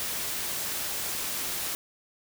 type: noise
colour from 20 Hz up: white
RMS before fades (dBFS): -32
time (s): 0-1.75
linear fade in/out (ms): 0
effects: none